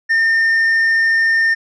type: tone with tanh clipping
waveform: sine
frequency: 1813 Hz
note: A#6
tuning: 49 cents flat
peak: -12 dBFS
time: 0.09-1.55 s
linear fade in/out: 20 ms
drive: 3 dB
effects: none